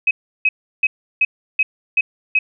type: tone bursts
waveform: sine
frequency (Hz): 2543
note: D#7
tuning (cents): +37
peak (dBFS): -11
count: 7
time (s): 0.07-2.39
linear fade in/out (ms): 5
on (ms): 40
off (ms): 340
effects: none